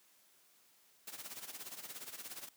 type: noise with tremolo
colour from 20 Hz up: white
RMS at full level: -45 dBFS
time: 1.07-2.49 s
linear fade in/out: 5 ms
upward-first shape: sine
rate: 17 Hz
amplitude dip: 75%
effects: white hiss -68 dBFS RMS until 2.56 s + high-pass 150 Hz 12 dB/octave